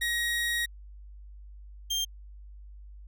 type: tone pair in turn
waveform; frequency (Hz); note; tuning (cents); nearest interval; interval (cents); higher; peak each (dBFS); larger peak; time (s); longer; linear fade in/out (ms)
30% pulse; 1890 / 3187; A#6 / G7; +23 / +28; major sixth; 905; second; -24; neither; 0.01-0.66 / 1.9-2.05; first; 10
effects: added 50 Hz sine -44 dBFS peak until 3.07 s